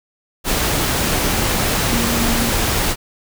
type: tone in noise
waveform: sine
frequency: 233.1 Hz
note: A#3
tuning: in tune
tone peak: -21 dBFS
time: 1.89-2.53 s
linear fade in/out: 50 ms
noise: pink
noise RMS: -18 dBFS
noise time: 0.44-2.96 s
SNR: -6 dB
effects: none